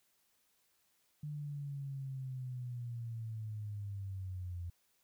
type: linear sweep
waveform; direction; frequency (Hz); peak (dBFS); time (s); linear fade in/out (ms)
sine; down; 150 to 85.6; -39; 1.23-4.7; 5
effects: white hiss -75 dBFS RMS until 5.03 s